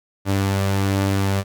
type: tone pair together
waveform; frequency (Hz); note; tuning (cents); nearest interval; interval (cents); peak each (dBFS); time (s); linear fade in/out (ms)
sawtooth; 98 / 292.7; G2 / D4; 0 / -6; octave + perfect fifth; 1894; -14 / -25; 0.25-1.44; 50
effects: none